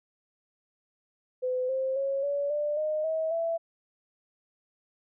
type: tone with pitch steps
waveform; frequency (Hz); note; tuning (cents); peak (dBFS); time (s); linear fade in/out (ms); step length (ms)
sine; 507 / 527 / 547.8 / 569.4 / 591.9 / 615.2 / 639.5 / 664.8; B4 / C5 / C#5 / C#5 / D5 / D#5 / D#5 / E5; +45 / +12 / -21 / +46 / +13 / -20 / +47 / +15; -26; 1.42-3.58; 20; 270
effects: none